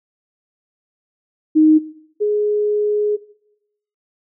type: tone pair in turn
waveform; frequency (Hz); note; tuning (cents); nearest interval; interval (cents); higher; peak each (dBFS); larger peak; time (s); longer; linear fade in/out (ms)
sine; 311.1 / 418.1; D#4 / G#4; 0 / +12; perfect fourth; 512; second; -8 / -14; first; 1.55-1.79 / 2.2-3.17; second; 20
effects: noise-tail reverb RT60 0.8 s tail -19 dB re dry